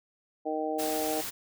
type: harmonic tone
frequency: 155.4 Hz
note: D#3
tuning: 2 cents flat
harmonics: 2 / 3 / 4 / 5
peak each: -34 / -34 / -34 / -34 dBFS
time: 0.45-1.22 s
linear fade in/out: 20 ms
type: noise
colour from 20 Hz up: white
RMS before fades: -36 dBFS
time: 0.78-1.31 s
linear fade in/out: 20 ms
effects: none